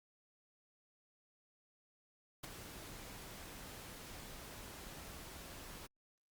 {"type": "noise with ADSR envelope", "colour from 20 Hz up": "pink", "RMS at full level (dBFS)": -42, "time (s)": [2.43, 5.87], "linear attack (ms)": 13, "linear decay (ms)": 8, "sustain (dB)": -9, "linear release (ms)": 11, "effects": ["Opus 48 kbps"]}